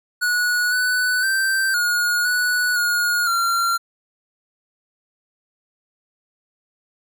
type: tone with pitch steps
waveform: square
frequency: 1463 / 1493 / 1561 / 1439 / 1474 / 1436 / 1374 Hz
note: F#6 / F#6 / G6 / F#6 / F#6 / F6 / F6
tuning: -20 / +15 / -8 / -49 / -7 / +48 / -29 cents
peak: -18 dBFS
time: 0.21-3.78 s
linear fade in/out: 20 ms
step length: 510 ms
effects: none